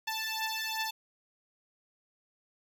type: beating tone pair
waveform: 10% pulse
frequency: 880 / 882.7 Hz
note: A5 / A5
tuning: 0 / +5 cents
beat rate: 2.7 Hz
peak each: -27 / -27 dBFS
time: 0.07-0.91 s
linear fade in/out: 10 ms
effects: none